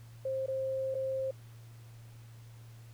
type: tone with dropouts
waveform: sine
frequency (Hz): 530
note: C5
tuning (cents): +22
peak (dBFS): -31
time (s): 0.25-1.31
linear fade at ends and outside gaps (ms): 5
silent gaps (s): 0.462-0.481 / 0.944-0.95
effects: added 115 Hz sine -49 dBFS peak until 2.93 s + pink hiss -62 dBFS RMS until 2.93 s